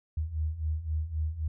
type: beating tone pair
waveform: sine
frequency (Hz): 75.8 / 79.6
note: D#2 / D#2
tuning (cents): -45 / +40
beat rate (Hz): 3.8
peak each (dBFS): -34 / -30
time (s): 0.17-1.48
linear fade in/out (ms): 5
effects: none